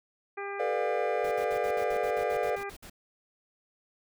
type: harmonic tone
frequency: 400 Hz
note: G4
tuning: 35 cents sharp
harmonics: 1 / 2 / 3 / 4 / 5 / 6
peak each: -37 / -40 / -42 / -43 / -44 / -45 dBFS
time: 0.37-2.7 s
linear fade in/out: 10 ms
type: chord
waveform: triangle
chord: B half-diminished seventh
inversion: third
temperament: just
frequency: 444.5 / 493.9 / 592.7 / 711.2 Hz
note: A4 / B4 / D5 / F5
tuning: +18 / 0 / +16 / +31 cents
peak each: -31 dBFS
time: 0.59-2.56 s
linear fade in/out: 10 ms
type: noise bursts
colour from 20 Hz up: pink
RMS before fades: -47 dBFS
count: 13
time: 1.24-2.899 s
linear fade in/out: 5 ms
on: 75 ms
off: 57 ms
effects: none